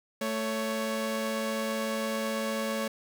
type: tone pair together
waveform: sawtooth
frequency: 221 / 557 Hz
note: A3 / C#5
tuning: +8 / +8 cents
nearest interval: octave + major third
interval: 1600 cents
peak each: -28 dBFS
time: 0.21-2.88 s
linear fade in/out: 5 ms
effects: none